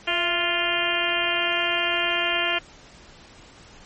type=harmonic tone with a mistuned harmonic; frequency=349.2 Hz; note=F4; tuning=in tune; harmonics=1 / 2 / 3 / 4 / 5 / 6 / 7 / 8 / 9; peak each=-33 / -29 / -33 / -30 / -29 / -31 / -29 / -27 / -29 dBFS; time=0.07-2.59 s; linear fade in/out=10 ms; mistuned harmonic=2; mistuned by=-49 cents; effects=pink hiss -48 dBFS RMS until 3.85 s + MP3 32 kbps